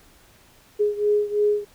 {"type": "beating tone pair", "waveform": "sine", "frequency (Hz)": [415.3, 418.3], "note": ["G#4", "G#4"], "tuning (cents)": [0, 12], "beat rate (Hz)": 3, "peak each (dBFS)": [-20, -23], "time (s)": [0.79, 1.65], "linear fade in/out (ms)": 20, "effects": ["pink hiss -54 dBFS RMS until 1.74 s"]}